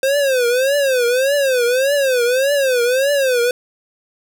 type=tone with vibrato; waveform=square; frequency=523.3 Hz; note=C5; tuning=in tune; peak=-14 dBFS; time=0.03-3.51 s; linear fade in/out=2 ms; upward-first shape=triangle; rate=1.7 Hz; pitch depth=190 cents each way; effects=none